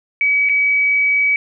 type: tone with dropouts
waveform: sine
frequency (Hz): 2276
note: C#7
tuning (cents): +45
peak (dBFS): -12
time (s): 0.21-1.36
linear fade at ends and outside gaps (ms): 1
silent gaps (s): 0.489-0.495
effects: none